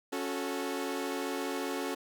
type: chord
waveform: sawtooth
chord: F# minor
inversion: second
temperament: equal with one note detuned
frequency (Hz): 277.2 / 365.1 / 440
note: C#4 / F#4 / A4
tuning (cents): 0 / -23 / 0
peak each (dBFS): -32 / -34 / -34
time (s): 0.12-1.95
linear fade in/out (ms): 10
effects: none